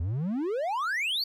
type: exponential sweep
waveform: triangle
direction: up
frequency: 77.1 to 4699 Hz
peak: -25 dBFS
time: 0-1.24 s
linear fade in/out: 5 ms
effects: none